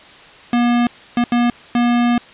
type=tone bursts at uneven times; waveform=square; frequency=240 Hz; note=B3; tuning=49 cents flat; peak=-13 dBFS; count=4; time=0.53-0.87 / 1.17-1.24 / 1.32-1.5 / 1.75-2.18 s; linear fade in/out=2 ms; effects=white hiss -41 dBFS RMS until 2.33 s + resampled to 8000 Hz